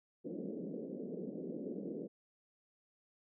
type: band-pass noise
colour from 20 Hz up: pink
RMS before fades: -43 dBFS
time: 0.24-2.08 s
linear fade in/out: 20 ms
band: 180 to 510 Hz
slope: 48 dB/octave
effects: none